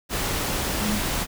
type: tone in noise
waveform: sine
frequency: 210 Hz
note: G#3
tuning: 19 cents sharp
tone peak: -24 dBFS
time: 0.8-1.01 s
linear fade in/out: 50 ms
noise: pink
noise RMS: -26 dBFS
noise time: 0.09-1.27 s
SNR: -1 dB
effects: none